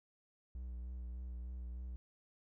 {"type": "tone with vibrato", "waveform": "triangle", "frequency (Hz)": 61.3, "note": "B1", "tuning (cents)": -12, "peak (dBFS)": -40, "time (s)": [0.55, 1.96], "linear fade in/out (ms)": 0, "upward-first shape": "sine", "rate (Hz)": 3.3, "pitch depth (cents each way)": 35, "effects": []}